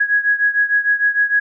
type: beating tone pair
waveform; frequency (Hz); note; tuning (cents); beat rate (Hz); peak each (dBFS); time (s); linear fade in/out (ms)
sine; 1661.2 / 1667.8; G#6 / G#6; 0 / +7; 6.6; -15 / -18; 0-1.4; 10
effects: none